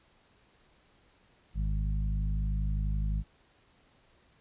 harmonic tone with a mistuned harmonic, 51.91 Hz, G#1, in tune, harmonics 1 / 2 / 3 / 4, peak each -28 / -38 / -37 / -44 dBFS, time 1.54-3.24 s, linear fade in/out 50 ms, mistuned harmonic 1, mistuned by +22 cents, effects pink hiss -65 dBFS RMS until 4.4 s + resampled to 8000 Hz

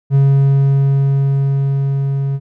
triangle tone with level ramp, 137.9 Hz, C#3, 9 cents flat, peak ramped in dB -5 to -13 dBFS, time 0.1-2.4 s, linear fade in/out 50 ms, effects none

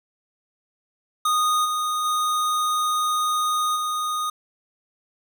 square tone with level steps, 1236 Hz, D#6, 12 cents flat, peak -19 / -23 / -21 / -24 dBFS, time 1.25-4.3 s, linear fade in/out 5 ms, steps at 1.64 / 2.04 / 3.75 s, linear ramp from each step 20 ms, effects none

